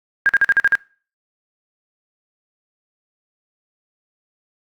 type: tone bursts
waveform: sine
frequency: 1617 Hz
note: G#6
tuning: 47 cents flat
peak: -10 dBFS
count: 7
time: 0.26-0.753 s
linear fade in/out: 0 ms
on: 31 ms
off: 46 ms
effects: noise-tail reverb RT60 0.4 s tail -24 dB re dry + Opus 48 kbps